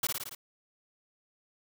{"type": "noise with echo", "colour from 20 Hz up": "white", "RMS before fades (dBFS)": -29, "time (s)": [0.03, 0.07], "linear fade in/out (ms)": 5, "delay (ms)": 56, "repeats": 5, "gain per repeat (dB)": -3, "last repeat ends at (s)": 0.35, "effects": []}